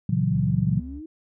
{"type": "chord", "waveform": "sine", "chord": "F# dominant seventh", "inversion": "first", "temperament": "equal", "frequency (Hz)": [116.54, 138.59, 164.81, 185], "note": ["A#2", "C#3", "E3", "F#3"], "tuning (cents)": [0, 0, 0, 0], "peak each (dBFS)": -25, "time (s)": [0.09, 0.8], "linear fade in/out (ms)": 5}
{"type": "tone with vibrato", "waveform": "triangle", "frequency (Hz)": 69.8, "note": "C#2", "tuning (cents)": 13, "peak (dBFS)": -33, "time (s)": [0.3, 1.02], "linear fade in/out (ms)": 50, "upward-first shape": "triangle", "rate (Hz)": 2.3, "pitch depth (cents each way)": 18}
{"type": "exponential sweep", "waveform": "sine", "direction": "up", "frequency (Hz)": [178.9, 327.2], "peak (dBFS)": -35, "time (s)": [0.57, 1.06], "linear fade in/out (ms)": 5}
{"effects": []}